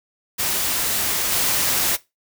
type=noise with level steps; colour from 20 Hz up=white; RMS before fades=-22 / -20 dBFS; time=0.38-1.97 s; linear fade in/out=20 ms; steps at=1.32 s; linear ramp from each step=2 ms; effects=noise-tail reverb RT60 0.2 s tail -18 dB re dry